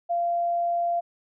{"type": "tone", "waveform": "sine", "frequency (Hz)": 690, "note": "F5", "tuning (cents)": -21, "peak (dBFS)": -22, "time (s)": [0.09, 1.01], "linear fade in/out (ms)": 20, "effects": []}